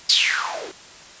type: noise with band-pass filter sweep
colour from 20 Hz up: blue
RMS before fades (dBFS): -21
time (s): 0.09-0.72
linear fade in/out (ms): 10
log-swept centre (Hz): 4700 to 330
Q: 6.3
effects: white hiss -43 dBFS RMS until 1.2 s + resampled to 16000 Hz